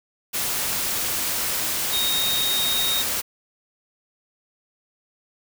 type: tone in noise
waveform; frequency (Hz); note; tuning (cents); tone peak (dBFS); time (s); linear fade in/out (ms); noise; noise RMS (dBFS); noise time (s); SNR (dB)
sine; 3729; A#7; 0; -22; 1.92-3.03; 20; white; -25; 0.33-3.22; 0
effects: none

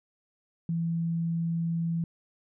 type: tone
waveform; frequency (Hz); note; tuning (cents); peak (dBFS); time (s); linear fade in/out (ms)
sine; 166.8; E3; +21; -26; 0.69-2.04; 2
effects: none

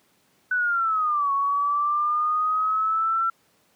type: linear two-way sweep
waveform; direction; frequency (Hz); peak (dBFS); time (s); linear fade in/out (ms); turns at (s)
sine; down then up; 1504 to 1107 to 1354; -20; 0.51-3.3; 5; 1.32
effects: pink hiss -63 dBFS RMS until 3.75 s + high-pass 150 Hz 12 dB/octave

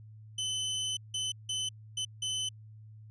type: tone bursts at uneven times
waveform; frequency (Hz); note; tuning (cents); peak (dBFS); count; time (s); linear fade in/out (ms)
sawtooth; 3034; F#7; +43; -28; 5; 0.38-0.97 / 1.14-1.32 / 1.49-1.69 / 1.97-2.05 / 2.22-2.49; 5
effects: added 108 Hz sine -48 dBFS peak until 3.1 s + resampled to 22050 Hz

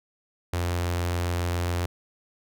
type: tone with notch filter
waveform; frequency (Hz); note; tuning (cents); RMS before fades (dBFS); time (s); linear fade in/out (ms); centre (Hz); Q
sawtooth; 87.31; F2; 0; -27; 0.53-1.86; 5; 200; 1.4
effects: none

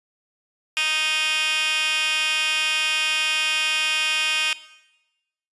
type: tone with high-pass filter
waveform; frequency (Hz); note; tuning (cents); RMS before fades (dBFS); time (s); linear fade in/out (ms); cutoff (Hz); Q
15% pulse; 311.1; D#4; 0; -22; 0.77-4.53; 0; 2300; 7.5
effects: noise-tail reverb RT60 1.0 s tail -17 dB re dry + resampled to 24000 Hz

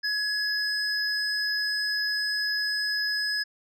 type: tone pair together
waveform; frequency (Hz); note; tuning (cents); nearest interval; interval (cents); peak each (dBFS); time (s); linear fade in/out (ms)
sine; 1687 / 5059; G#6 / D#8; +27 / +28; octave + perfect fifth; 1901; -26; 0.03-3.44; 20
effects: tanh soft clip ceiling -21 dBFS

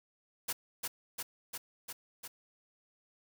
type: noise with echo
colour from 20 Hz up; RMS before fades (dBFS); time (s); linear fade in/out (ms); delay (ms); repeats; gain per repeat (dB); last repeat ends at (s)
white; -35; 0.48-0.53; 10; 350; 5; -2; 2.28
effects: none

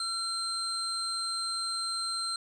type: tone cluster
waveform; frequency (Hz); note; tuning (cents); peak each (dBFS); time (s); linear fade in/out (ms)
sine; 1362 / 4145 / 8330; F6 / C8 / C9; -44 / -17 / -9; -37 / -32 / -38; 0-2.36; 2
effects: 10-bit

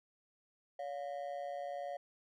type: ring-modulated tone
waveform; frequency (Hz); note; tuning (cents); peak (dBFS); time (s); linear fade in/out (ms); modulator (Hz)
triangle; 638; D#5; +43; -34; 0.79-1.97; 5; 70.6
effects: none

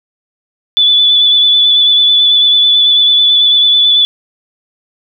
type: tone with vibrato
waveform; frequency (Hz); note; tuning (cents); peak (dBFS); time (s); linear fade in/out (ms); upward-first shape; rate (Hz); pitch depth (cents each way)
sine; 3468; A7; -26; -5; 0.77-4.05; 0; triangle; 9.1; 25
effects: none

